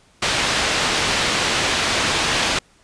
white low-pass noise, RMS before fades -20 dBFS, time 0.22-2.59 s, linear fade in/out 5 ms, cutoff 4000 Hz, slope 12 dB/octave, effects pink hiss -55 dBFS RMS until 2.83 s + resampled to 22050 Hz

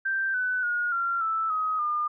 sine tone with pitch steps, 1568 / 1501.5 / 1437.9 / 1376.9 / 1318.5 / 1262.6 / 1209.1 Hz, G6 / F#6 / F#6 / F6 / E6 / D#6 / D#6, 0 / +25 / -50 / -25 / 0 / +25 / -50 cents, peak -24 dBFS, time 0.05-2.08 s, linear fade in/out 10 ms, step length 290 ms, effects none

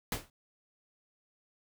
pink noise with exponential decay, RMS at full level -29 dBFS, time 0.12-0.3 s, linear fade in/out 2 ms, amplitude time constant 37 ms, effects none

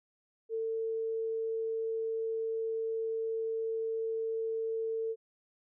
sine tone, 448.6 Hz, A4, 34 cents sharp, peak -31 dBFS, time 0.49-5.16 s, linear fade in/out 50 ms, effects none

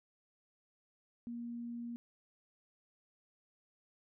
sine tone, 236.6 Hz, A#3, 26 cents sharp, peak -40 dBFS, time 1.27-1.96 s, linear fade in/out 0 ms, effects none

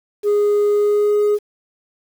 sine tone with pitch glide, 413.2 to 416.1 Hz, G#4 to G#4, -9 to +3 cents, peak -10 dBFS, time 0.23-1.39 s, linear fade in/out 50 ms, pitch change +12 cents, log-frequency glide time 0.7-1.15 s, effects tanh soft clip ceiling -12 dBFS + 7-bit

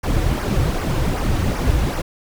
brown noise with flanger, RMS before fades -19 dBFS, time 0.03-2.02 s, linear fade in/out 10 ms, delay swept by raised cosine 0.25 to 4.85 ms, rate 2.6 Hz, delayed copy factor -0.65, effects none

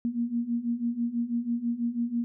sine beating tone pair, 232.8 / 238.9 Hz, A#3 / A#3, -2 / +43 cents, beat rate 6.1 Hz, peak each -31 / -28 dBFS, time 0.05-2.24 s, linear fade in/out 0 ms, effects none

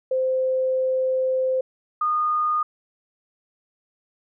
sine tone pair in turn, 519 / 1226.2 Hz, C5 / D#6, -14 / -26 cents, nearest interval octave + minor third, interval 1488 cents, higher second, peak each -19 dBFS, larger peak neither, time 0.11-1.61 / 2.01-2.63 s, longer first, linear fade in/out 5 ms, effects none

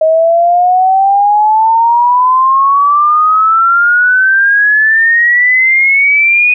sine exponential sweep, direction up, 629 to 2489 Hz, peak -5 dBFS, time 0.01-6.54 s, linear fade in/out 5 ms, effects none

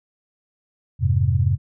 sine chord, F minor, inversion none, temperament equal, 87.31 / 103.83 / 130.81 Hz, F2 / Ab2 / C3, 0 / 0 / 0 cents, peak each -20 dBFS, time 0.99-1.58 s, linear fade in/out 50 ms, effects none

